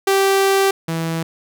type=tone pair in turn; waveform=sawtooth; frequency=390 / 163.97 Hz; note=G4 / E3; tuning=-9 / -9 cents; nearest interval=octave + minor third; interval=1500 cents; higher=first; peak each=-9 / -16 dBFS; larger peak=first; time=0.07-0.71 / 0.88-1.23 s; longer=first; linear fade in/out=5 ms; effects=none